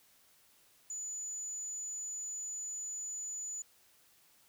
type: tone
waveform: sine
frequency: 6960 Hz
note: A8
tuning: 20 cents flat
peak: -38 dBFS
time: 0.9-3.62 s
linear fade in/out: 2 ms
effects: white hiss -66 dBFS RMS until 4.48 s